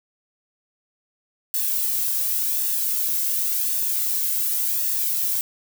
violet noise with flanger, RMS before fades -23 dBFS, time 1.54-5.41 s, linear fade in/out 0 ms, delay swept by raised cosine 1.1 to 1.88 ms, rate 0.9 Hz, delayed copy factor +0.5, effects none

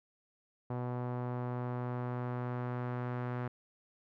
sawtooth tone with low-pass filter sweep, 123.4 Hz, B2, 1 cent flat, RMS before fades -37 dBFS, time 0.7-3.48 s, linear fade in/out 5 ms, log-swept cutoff 950 to 1500 Hz, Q 1.4, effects none

